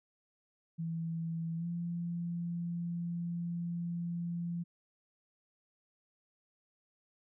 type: tone with pitch glide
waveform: sine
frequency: 164.81 to 171.51 Hz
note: E3 to F3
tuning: 0 to -31 cents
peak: -34 dBFS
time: 0.78-4.64 s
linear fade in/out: 20 ms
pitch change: +69 cents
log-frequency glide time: 1.57-1.66 s
effects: none